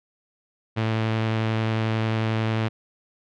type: tone with low-pass filter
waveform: sawtooth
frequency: 111.1 Hz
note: A2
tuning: 17 cents sharp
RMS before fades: -24 dBFS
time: 0.76-2.69 s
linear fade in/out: 20 ms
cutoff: 3100 Hz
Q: 1.3
effects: none